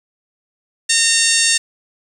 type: harmonic tone with a mistuned harmonic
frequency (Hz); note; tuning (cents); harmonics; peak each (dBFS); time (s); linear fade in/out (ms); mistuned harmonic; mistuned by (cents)
915; A#5; -32; 2 / 3 / 4 / 5 / 6 / 7 / 8 / 9 / 10; -21 / -21 / -21 / -21 / -21 / -21 / -21 / -21 / -21; 0.89-1.58; 10; 5; -24
effects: 7-bit